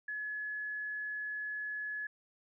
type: tone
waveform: sine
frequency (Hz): 1701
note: G#6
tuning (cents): +41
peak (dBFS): -36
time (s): 0.08-2.07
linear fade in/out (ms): 5
effects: none